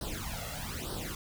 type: noise with flanger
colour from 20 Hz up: pink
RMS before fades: -38 dBFS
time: 0.01-1.15 s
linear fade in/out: 2 ms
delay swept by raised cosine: 0.21 to 1.51 ms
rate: 1.1 Hz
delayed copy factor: +0.85
effects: none